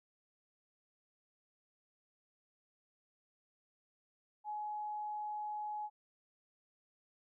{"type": "tone", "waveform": "sine", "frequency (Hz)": 843, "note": "G#5", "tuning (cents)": 26, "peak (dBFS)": -38, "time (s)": [4.44, 5.9], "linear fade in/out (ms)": 50, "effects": []}